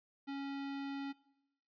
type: tone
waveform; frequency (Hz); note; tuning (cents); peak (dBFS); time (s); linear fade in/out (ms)
square; 277.2; C#4; 0; -40; 0.27-1.13; 20
effects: noise-tail reverb RT60 0.8 s tail -20 dB re dry + resampled to 11025 Hz